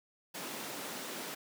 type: high-pass noise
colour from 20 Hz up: pink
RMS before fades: -42 dBFS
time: 0.34-1.35 s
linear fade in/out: 10 ms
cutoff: 200 Hz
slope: 24 dB/octave
effects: none